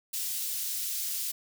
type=high-pass noise; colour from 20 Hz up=white; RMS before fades=-33 dBFS; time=0.13-1.32 s; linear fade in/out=10 ms; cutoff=4000 Hz; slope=12 dB/octave; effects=none